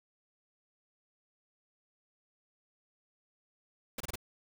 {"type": "noise bursts", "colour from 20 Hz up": "pink", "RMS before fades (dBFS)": -38, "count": 4, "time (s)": [3.98, 4.157], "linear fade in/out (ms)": 5, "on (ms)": 24, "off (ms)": 27, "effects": []}